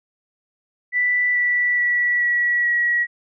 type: tone with pitch steps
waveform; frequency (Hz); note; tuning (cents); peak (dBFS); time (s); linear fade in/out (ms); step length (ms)
sine; 1975.5 / 1960.7 / 1946.1 / 1931.5 / 1917; B6 / B6 / B6 / B6 / A#6; 0 / -13 / -26 / -39 / +48; -16; 0.92-3.07; 50; 430
effects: none